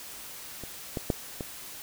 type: clicks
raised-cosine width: 2 ms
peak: -26 / -17 / -11 / -20 dBFS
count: 4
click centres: 0.637 / 0.972 / 1.102 / 1.408 s
effects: white hiss -43 dBFS RMS until 1.82 s